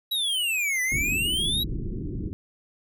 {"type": "exponential two-way sweep", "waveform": "square", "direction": "down then up", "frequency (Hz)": [3925, 1975.5, 3925], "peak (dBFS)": -24, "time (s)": [0.11, 1.64], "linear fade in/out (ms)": 10, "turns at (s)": 0.82}
{"type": "low-pass noise", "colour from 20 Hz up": "pink", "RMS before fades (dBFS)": -31, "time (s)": [0.92, 2.33], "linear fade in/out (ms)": 0, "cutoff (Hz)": 370, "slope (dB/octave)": 48}
{"effects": []}